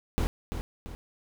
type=noise with echo; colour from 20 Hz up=brown; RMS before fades=-26 dBFS; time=0.18-0.27 s; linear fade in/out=0 ms; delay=340 ms; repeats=2; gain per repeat=-7 dB; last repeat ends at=0.95 s; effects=none